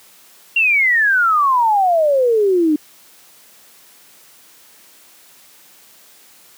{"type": "exponential sweep", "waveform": "sine", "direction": "down", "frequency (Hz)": [2794, 293.7], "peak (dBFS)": -11, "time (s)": [0.56, 2.76], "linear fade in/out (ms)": 5, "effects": ["white hiss -47 dBFS RMS until 6.57 s", "high-pass 150 Hz 12 dB/octave"]}